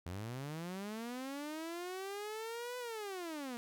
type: linear two-way sweep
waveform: sawtooth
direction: up then down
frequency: 82.3 to 501 to 231.3 Hz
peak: -37 dBFS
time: 0.06-3.57 s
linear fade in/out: 0 ms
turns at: 2.78 s
effects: none